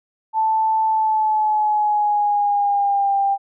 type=tone with pitch glide; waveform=sine; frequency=880 to 793.1 Hz; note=A5 to G5; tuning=0 to +20 cents; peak=-15 dBFS; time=0.33-3.38 s; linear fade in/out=50 ms; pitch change=-180 cents; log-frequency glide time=0.86-3.16 s; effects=none